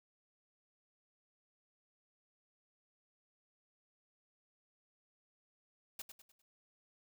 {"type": "noise with echo", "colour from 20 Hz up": "white", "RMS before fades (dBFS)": -44, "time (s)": [5.99, 6.02], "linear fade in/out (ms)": 5, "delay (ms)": 100, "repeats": 4, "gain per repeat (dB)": -8, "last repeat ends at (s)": 6.42, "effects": []}